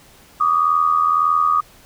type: tone pair together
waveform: sine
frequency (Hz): 1154 / 1235.8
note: D6 / D#6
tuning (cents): -31 / -12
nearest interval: minor second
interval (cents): 119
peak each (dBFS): -18 / -15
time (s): 0.4-1.61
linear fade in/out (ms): 10
effects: pink hiss -48 dBFS RMS until 1.85 s